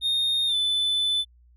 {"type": "tone with pitch glide", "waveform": "triangle", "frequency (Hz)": [3685, 3506], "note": ["A#7", "A7"], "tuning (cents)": [-21, -7], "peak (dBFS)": -20, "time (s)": [0.01, 1.25], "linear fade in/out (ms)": 50, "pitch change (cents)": -86, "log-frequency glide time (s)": [0.47, 0.55], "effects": ["added 60 Hz sine -53 dBFS peak until 1.56 s"]}